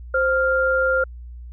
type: tone pair together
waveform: sine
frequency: 523.2 / 1396.9 Hz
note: C5 / F6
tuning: 0 / 0 cents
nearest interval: octave + perfect fourth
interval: 1700 cents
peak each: -19 dBFS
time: 0.14-1.04 s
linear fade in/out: 5 ms
effects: added 60 Hz sine -34 dBFS peak until 1.52 s